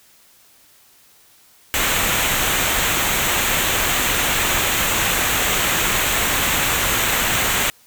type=noise with comb filter; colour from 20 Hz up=pink; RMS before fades=-19 dBFS; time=1.74-7.7 s; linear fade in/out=0 ms; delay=0.2 ms; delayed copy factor=-0.6; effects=white hiss -52 dBFS RMS until 7.86 s